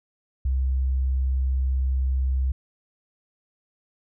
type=tone; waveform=sine; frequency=65.4 Hz; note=C2; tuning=in tune; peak=-20 dBFS; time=0.45-2.52 s; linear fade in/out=5 ms; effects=none